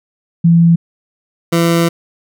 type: tone pair in turn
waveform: sine / 20% pulse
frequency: 168.3 / 168.3 Hz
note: E3 / E3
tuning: +36 / +36 cents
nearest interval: unison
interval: 0 cents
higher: neither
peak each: -5 dBFS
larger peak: neither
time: 0.44-0.76 / 1.52-1.89 s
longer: second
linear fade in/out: 10 ms
effects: none